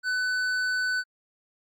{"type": "tone with hard clipping", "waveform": "triangle", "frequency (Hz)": 1500, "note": "F#6", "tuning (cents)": 23, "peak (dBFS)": -26, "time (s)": [0.03, 1.04], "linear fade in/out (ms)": 50, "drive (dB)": 12, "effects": ["Opus 48 kbps"]}